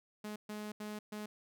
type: tone bursts at uneven times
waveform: sawtooth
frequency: 210.9 Hz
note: G#3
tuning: 27 cents sharp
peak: -37 dBFS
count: 4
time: 0.24-0.36 / 0.49-0.72 / 0.8-0.99 / 1.12-1.26 s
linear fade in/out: 5 ms
effects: none